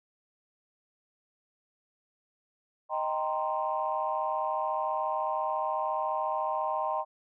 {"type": "chord", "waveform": "sine", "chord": "C minor seventh", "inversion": "first", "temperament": "equal", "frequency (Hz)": [622.3, 784, 932.3, 1046.5], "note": ["Eb5", "G5", "Bb5", "C6"], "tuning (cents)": [0, 0, 0, 0], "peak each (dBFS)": -33, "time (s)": [2.89, 7.05], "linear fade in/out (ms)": 50, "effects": ["tanh soft clip ceiling -17 dBFS"]}